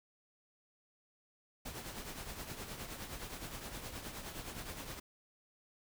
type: noise with tremolo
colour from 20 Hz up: pink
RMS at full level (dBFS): -43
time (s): 1.65-5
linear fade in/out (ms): 10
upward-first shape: triangle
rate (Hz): 9.6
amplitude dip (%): 60
effects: none